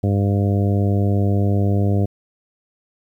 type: harmonic tone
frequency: 100.3 Hz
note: G2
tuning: 40 cents sharp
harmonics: 1 / 2 / 3 / 4 / 5 / 6 / 7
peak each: -16 / -22 / -26 / -28 / -30 / -32 / -33 dBFS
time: 0.03-2.06 s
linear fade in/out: 10 ms
effects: 9-bit